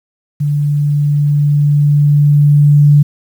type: tone with level ramp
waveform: sine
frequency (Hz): 146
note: D3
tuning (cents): -10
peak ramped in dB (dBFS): -11 to -3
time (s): 0.4-3.03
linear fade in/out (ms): 10
effects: 7-bit